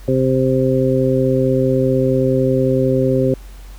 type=harmonic tone; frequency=130.81 Hz; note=C3; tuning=in tune; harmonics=1 / 2 / 3 / 4; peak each=-18 / -18 / -18 / -18 dBFS; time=0.08-3.34 s; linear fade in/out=2 ms; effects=added 46 Hz sine -33 dBFS peak until 3.78 s + pink hiss -46 dBFS RMS until 3.78 s